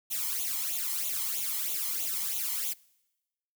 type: noise with flanger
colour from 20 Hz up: blue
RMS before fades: -32 dBFS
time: 0.1-2.74 s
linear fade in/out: 20 ms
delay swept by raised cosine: 0.29 to 0.98 ms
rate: 3.1 Hz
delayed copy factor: +0.8
effects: noise-tail reverb RT60 1.0 s tail -24 dB re dry